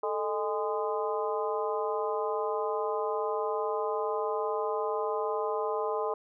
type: harmonic tone with a mistuned harmonic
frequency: 205.9 Hz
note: G#3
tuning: 15 cents flat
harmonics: 2 / 3 / 4 / 5 / 6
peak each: -31 / -35 / -36 / -35 / -40 dBFS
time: 0.03-6.14 s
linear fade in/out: 5 ms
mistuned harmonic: 2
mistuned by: +110 cents
effects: none